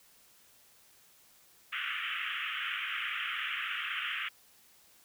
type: band-pass noise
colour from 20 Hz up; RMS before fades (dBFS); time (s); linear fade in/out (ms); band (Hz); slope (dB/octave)
white; -36; 1.72-4.29; 10; 1200 to 3200; 96
effects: white hiss -62 dBFS RMS until 5.04 s